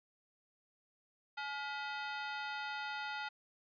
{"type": "ring-modulated tone", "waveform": "sawtooth", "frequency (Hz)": 1134, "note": "C#6", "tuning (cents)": 39, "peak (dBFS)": -32, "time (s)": [1.37, 3.29], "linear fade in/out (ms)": 10, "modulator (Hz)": 287, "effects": ["resampled to 11025 Hz"]}